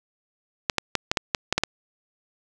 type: clicks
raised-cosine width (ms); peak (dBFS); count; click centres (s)
0.2; -3; 9; 0.698 / 0.783 / 0.953 / 1.115 / 1.172 / 1.348 / 1.526 / 1.58 / 1.636
effects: none